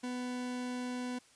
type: tone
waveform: 40% pulse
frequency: 248.6 Hz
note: B3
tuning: 12 cents sharp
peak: -35 dBFS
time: 0.03-1.19 s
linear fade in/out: 10 ms
effects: white hiss -63 dBFS RMS until 1.35 s + resampled to 22050 Hz